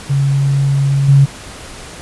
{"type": "tone with level steps", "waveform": "sine", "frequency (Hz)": 138.59, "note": "C#3", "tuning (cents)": 0, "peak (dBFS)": [-10, -4], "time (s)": [0.09, 1.26], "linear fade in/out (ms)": 20, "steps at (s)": 1.08, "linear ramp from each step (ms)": 10, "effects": ["pink hiss -32 dBFS RMS until 2.01 s", "resampled to 24000 Hz"]}